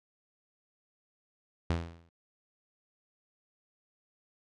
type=tone with exponential decay; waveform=sawtooth; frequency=84 Hz; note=E2; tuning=33 cents sharp; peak=-22 dBFS; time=1.7-2.09 s; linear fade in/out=0 ms; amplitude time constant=83 ms; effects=low-pass 5000 Hz 12 dB/octave